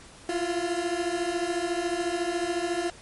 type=beating tone pair; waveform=30% pulse; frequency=338.4 / 352.4 Hz; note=E4 / F4; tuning=+45 / +16 cents; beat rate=14 Hz; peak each=-27 / -26 dBFS; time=0.29-2.9 s; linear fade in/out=2 ms; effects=pink hiss -49 dBFS RMS until 3.01 s + MP3 48 kbps